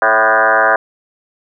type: tone with frequency modulation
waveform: sine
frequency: 1108.7 Hz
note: C#6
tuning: in tune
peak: -8 dBFS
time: 0.02-0.76 s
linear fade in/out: 2 ms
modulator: 112 Hz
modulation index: 5.1
effects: none